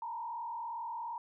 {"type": "tone with frequency modulation", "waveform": "sine", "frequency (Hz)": 932.3, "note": "A#5", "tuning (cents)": 0, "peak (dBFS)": -37, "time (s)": [0.02, 1.18], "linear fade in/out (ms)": 2, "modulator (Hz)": 42.6, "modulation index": 1, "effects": []}